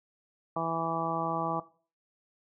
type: harmonic tone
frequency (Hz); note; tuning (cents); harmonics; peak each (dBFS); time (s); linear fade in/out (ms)
164.81; E3; 0; 1 / 2 / 3 / 4 / 5 / 6 / 7; -38 / -38 / -39 / -34 / -35 / -38 / -34; 0.56-1.6; 5
effects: noise-tail reverb RT60 0.4 s tail -18 dB re dry